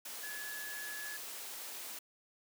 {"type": "tone in noise", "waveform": "sine", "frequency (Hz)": 1700, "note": "G#6", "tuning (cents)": 40, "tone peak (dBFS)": -43, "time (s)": [0.23, 1.17], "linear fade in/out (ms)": 5, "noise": "white", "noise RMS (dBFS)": -45, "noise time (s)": [0.05, 1.99], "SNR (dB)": -1, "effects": ["high-pass 300 Hz 12 dB/octave"]}